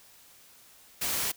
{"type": "noise", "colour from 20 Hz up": "white", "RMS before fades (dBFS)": -30, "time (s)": [1.01, 1.32], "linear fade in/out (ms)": 10, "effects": ["white hiss -56 dBFS RMS until 1.36 s"]}